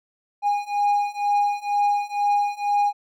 triangle beating tone pair, 818 / 820.1 Hz, G#5 / G#5, -26 / -22 cents, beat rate 2.1 Hz, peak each -21 / -20 dBFS, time 0.42-2.93 s, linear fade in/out 50 ms, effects none

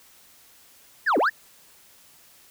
sine linear two-way sweep, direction down then up, 1891 to 245.8 to 1891 Hz, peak -15 dBFS, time 1.06-1.3 s, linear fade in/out 20 ms, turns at 1.18 s, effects tanh soft clip ceiling -17 dBFS + white hiss -54 dBFS RMS until 2.5 s

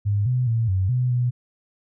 sine tone with pitch steps, 102.2 / 125.8 / 114.4 / 94.2 / 125.5 / 123.1 Hz, G#2 / B2 / A#2 / F#2 / B2 / B2, -27 / +32 / -32 / +32 / +28 / -5 cents, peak -18 dBFS, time 0.05-1.31 s, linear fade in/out 20 ms, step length 210 ms, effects none

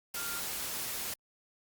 sine tone in noise, 1396.9 Hz, F6, in tune, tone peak -41 dBFS, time 0.16-0.4 s, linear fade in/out 5 ms, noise white, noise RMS -37 dBFS, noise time 0.14-1.14 s, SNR -7 dB, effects Opus 48 kbps

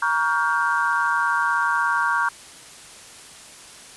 sine chord, G half-diminished seventh, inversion first, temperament just, 940.8 / 1128.9 / 1411.2 / 1568 Hz, Bb5 / Db6 / F6 / G6, +16 / +31 / +18 / 0 cents, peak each -24 dBFS, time 0.02-2.29 s, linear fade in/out 5 ms, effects white hiss -43 dBFS RMS until 3.96 s + resampled to 24000 Hz

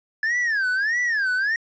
triangle tone with vibrato, 1711 Hz, A6, 49 cents flat, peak -18 dBFS, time 0.23-1.56 s, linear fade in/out 2 ms, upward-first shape sine, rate 1.6 Hz, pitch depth 240 cents each way, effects resampled to 16000 Hz + 9-bit

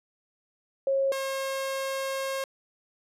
sine / sawtooth tone pair in turn, 543 / 538.3 Hz, C#5 / C5, -36 / +49 cents, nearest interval unison, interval 15 cents, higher first, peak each -22 / -25 dBFS, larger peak first, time 0.87-1.12 / 1.12-2.44 s, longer second, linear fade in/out 2 ms, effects resampled to 32000 Hz

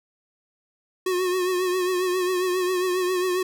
square tone with vibrato, 365.2 Hz, F#4, 23 cents flat, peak -22 dBFS, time 1.06-3.43 s, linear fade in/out 5 ms, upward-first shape triangle, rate 7.4 Hz, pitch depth 56 cents each way, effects none

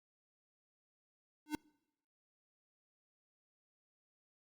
square tone with exponential growth, 302.2 Hz, D4, 50 cents sharp, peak -31 dBFS, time 1.46-1.55 s, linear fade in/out 1 ms, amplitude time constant 19 ms, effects noise-tail reverb RT60 0.9 s tail -26 dB re dry + Opus 48 kbps

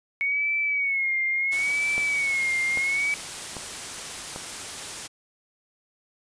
sine tone with vibrato, 2213 Hz, C#7, 3 cents flat, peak -22 dBFS, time 0.21-3.14 s, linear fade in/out 0 ms, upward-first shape sine, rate 0.73 Hz, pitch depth 83 cents each way
white noise, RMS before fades -35 dBFS, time 1.51-5.08 s, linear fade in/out 20 ms
click train, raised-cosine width 1 ms, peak -20 dBFS, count 4, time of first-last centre 1.98-4.361 s, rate 1.26 Hz
effects resampled to 22050 Hz

